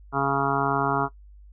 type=harmonic tone; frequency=138.59 Hz; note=C#3; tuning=in tune; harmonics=1 / 2 / 3 / 5 / 6 / 7 / 8 / 9 / 10; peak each=-30 / -30 / -30 / -30 / -30 / -30 / -30 / -30 / -30 dBFS; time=0.12-1.09 s; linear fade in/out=50 ms; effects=noise-tail reverb RT60 0.1 s tail -18 dB re dry + added 50 Hz sine -45 dBFS peak until 1.52 s